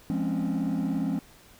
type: chord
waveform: triangle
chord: Db major seventh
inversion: first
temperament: just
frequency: 173.24 / 207.9 / 259.9 / 277.2 Hz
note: F3 / Ab3 / C4 / Db4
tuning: -14 / +2 / -11 / 0 cents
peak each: -28 dBFS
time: 0.1-1.19 s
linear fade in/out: 0 ms
effects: tanh soft clip ceiling -19 dBFS + pink hiss -54 dBFS RMS until 1.59 s